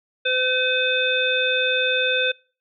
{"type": "harmonic tone", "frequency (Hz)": 510, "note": "C5", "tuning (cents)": -44, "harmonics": [1, 3, 5, 7], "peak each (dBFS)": [-24, -24, -24, -24], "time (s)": [0.25, 2.32], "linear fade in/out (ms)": 10, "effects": ["noise-tail reverb RT60 0.4 s tail -26 dB re dry"]}